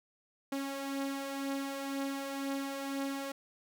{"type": "beating tone pair", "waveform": "sawtooth", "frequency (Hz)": [273.3, 275.3], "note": ["C#4", "C#4"], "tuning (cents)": [-24, -12], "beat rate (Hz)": 2, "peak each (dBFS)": [-38, -32], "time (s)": [0.52, 3.32], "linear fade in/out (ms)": 5, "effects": []}